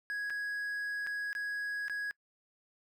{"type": "tone with dropouts", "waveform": "triangle", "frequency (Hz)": 1662, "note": "G#6", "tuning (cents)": 1, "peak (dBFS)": -32, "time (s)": [0.1, 2.11], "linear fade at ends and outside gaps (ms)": 0, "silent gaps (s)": [[0.299, 0.304], [1.066, 1.071], [1.33, 1.351], [1.882, 1.897]], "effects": ["noise-tail reverb RT60 0.1 s tail -24 dB re dry"]}